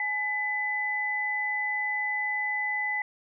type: tone pair together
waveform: sine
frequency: 841.7 / 2002 Hz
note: G#5 / B6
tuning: +23 / +23 cents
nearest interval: octave + minor third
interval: 1500 cents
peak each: -34 / -27 dBFS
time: 0-3.02 s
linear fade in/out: 2 ms
effects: none